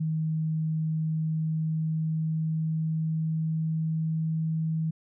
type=tone with pitch glide; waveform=sine; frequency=158.1 to 160.03 Hz; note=D#3 to D#3; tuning=+28 to +49 cents; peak=-25 dBFS; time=0-4.91 s; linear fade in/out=10 ms; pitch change=+21 cents; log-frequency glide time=0.86-4.44 s; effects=none